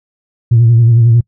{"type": "tone with vibrato", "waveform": "sine", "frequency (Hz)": 116.54, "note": "A#2", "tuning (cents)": 0, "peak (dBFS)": -3, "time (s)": [0.51, 1.21], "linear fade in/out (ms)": 10, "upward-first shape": "triangle", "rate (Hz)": 11, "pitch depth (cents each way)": 65, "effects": ["noise-tail reverb RT60 0.1 s tail -26 dB re dry", "tanh soft clip ceiling -1 dBFS"]}